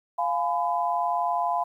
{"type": "chord", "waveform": "sine", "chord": "F diminished", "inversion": "none", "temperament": "just", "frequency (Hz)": [698.5, 838.1, 1005.8], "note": ["F5", "Ab5", "Cb6"], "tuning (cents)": [0, 16, 31], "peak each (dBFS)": [-26, -29, -27], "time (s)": [0.18, 1.64], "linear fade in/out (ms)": 10, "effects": ["10-bit"]}